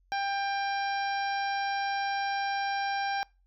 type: harmonic tone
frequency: 794 Hz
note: G5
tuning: 22 cents sharp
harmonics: 1 / 2 / 3 / 4 / 5 / 6 / 7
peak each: -29 / -35 / -40 / -46 / -45 / -48 / -43 dBFS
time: 0.12-3.23 s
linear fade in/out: 0 ms
effects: noise-tail reverb RT60 0.3 s tail -26 dB re dry + added 45 Hz sine -63 dBFS peak until 3.46 s